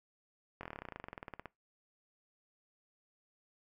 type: slowing click train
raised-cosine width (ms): 0.5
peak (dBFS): -28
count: 23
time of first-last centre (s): 0.61-1.457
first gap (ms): 22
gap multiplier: 1.05
effects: noise-tail reverb RT60 0.2 s tail -22 dB re dry